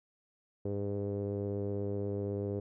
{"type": "tone with low-pass filter", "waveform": "sawtooth", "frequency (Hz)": 100.9, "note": "G#2", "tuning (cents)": -49, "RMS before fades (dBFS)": -35, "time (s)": [0.65, 2.6], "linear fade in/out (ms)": 5, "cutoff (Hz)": 450, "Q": 5.6, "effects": []}